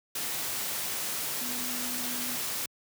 sine tone in noise, 246.9 Hz, B3, in tune, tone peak -40 dBFS, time 1.41-2.36 s, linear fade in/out 5 ms, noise white, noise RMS -33 dBFS, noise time 0.15-2.66 s, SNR -10 dB, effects high-pass 100 Hz 12 dB/octave

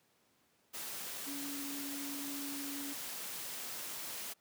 sine tone in noise, 281.7 Hz, C#4, 28 cents sharp, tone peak -42 dBFS, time 1.26-2.94 s, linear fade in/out 20 ms, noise white, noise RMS -43 dBFS, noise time 0.73-4.34 s, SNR -2 dB, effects pink hiss -72 dBFS RMS until 4.4 s + high-pass 150 Hz 12 dB/octave

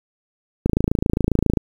click train, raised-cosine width 3 ms, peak -4 dBFS, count 26, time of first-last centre 0.66-1.572 s, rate 27.4 Hz, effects 7-bit

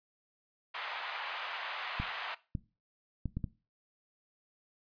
pink band-pass noise, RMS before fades -40 dBFS, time 0.74-2.35 s, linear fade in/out 10 ms, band 800 to 3400 Hz, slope 24 dB/octave
clicks, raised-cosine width 5 ms, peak -22 dBFS, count 5, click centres 2 / 2.552 / 3.257 / 3.37 / 3.442 s
effects noise-tail reverb RT60 0.3 s tail -18 dB re dry + resampled to 11025 Hz

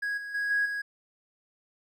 triangle tone with level steps, 1655 Hz, G#6, 6 cents flat, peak -26 / -34 / -25 / -20 / -28 dBFS, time 0.02-0.82 s, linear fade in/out 10 ms, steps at 0.17 / 0.34 / 0.5 / 0.65 s, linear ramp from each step 10 ms, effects tanh soft clip ceiling -20 dBFS

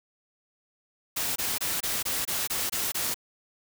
white noise bursts, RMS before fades -29 dBFS, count 9, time 1.16-3.144 s, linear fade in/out 10 ms, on 200 ms, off 23 ms, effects none

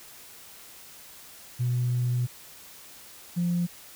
sine tone pair in turn, 123.2 / 174.23 Hz, B2 / F3, -4 / -4 cents, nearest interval tritone, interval 600 cents, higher second, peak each -22 dBFS, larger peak neither, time 1.59-2.27 / 3.36-3.67 s, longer first, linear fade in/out 20 ms, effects tanh soft clip ceiling -19 dBFS + white hiss -48 dBFS RMS until 3.95 s

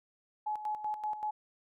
sine tone with tremolo, 849 Hz, G#5, 38 cents sharp, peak -31 dBFS, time 0.46-1.31 s, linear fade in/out 10 ms, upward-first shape square, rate 5.2 Hz, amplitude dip 65%, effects none

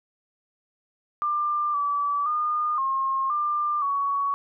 sine tone with pitch steps, 1192 / 1152 / 1217 / 1073 / 1193 / 1121 Hz, D6 / D6 / D#6 / C6 / D6 / C#6, +25 / -34 / -39 / +43 / +27 / +19 cents, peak -22 dBFS, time 1.22-4.34 s, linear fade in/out 0 ms, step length 520 ms, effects none

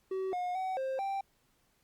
triangle tone with pitch steps, 379.8 / 719 / 753 / 529 / 784 Hz, F#4 / F#5 / F#5 / C5 / G5, +45 / -50 / +30 / +19 / 0 cents, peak -30 dBFS, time 0.11-1.21 s, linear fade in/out 5 ms, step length 220 ms, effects pink hiss -72 dBFS RMS until 1.83 s + Opus 48 kbps

